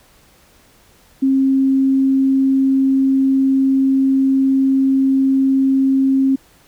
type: tone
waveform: sine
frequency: 268.1 Hz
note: C4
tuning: 42 cents sharp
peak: -11 dBFS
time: 1.22-6.36 s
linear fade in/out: 10 ms
effects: pink hiss -51 dBFS RMS until 6.67 s